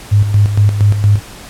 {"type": "tone with tremolo", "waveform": "sine", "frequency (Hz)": 102.8, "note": "G#2", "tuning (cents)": -17, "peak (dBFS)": -5, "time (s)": [0.11, 1.2], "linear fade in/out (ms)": 20, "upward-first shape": "square", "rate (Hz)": 4.3, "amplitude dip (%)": 60, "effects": ["pink hiss -33 dBFS RMS until 1.49 s", "low-pass 12000 Hz 12 dB/octave"]}